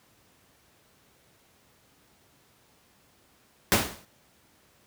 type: noise with exponential decay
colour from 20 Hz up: pink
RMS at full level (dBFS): -17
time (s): 3.72-4.05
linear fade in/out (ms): 0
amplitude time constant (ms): 71
effects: pink hiss -62 dBFS RMS until 4.86 s + high-pass 80 Hz 12 dB/octave